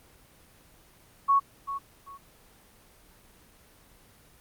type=tone with echo; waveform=sine; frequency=1109 Hz; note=C#6; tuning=in tune; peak=-18 dBFS; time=1.28-1.4 s; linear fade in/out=20 ms; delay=390 ms; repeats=2; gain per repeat=-12 dB; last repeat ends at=2.18 s; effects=pink hiss -57 dBFS RMS until 4.4 s + Opus 24 kbps